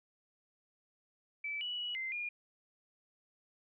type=tone with pitch steps; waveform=sine; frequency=2312 / 2944 / 2926 / 2078 / 2423 Hz; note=D7 / F#7 / F#7 / C7 / D#7; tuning=-28 / -9 / -20 / -12 / -47 cents; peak=-36 dBFS; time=1.44-2.29 s; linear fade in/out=5 ms; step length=170 ms; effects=none